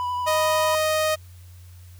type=tone with vibrato; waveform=triangle; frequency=987.8 Hz; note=B5; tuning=in tune; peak=-22 dBFS; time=0-0.75 s; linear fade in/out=0 ms; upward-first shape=triangle; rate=11 Hz; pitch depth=17 cents each way
type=tone; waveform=sawtooth; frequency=622.3 Hz; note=D#5; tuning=in tune; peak=-16 dBFS; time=0.26-1.16 s; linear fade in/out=20 ms
effects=added 89 Hz sine -42 dBFS peak until 1.99 s + white hiss -56 dBFS RMS until 1.99 s